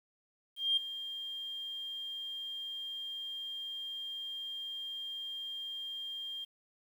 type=tone with ADSR envelope; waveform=sine; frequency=3202 Hz; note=G7; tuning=36 cents sharp; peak=-24 dBFS; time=0.56-6.45 s; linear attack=210 ms; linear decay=7 ms; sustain=-14 dB; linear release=13 ms; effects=tanh soft clip ceiling -20 dBFS + 10-bit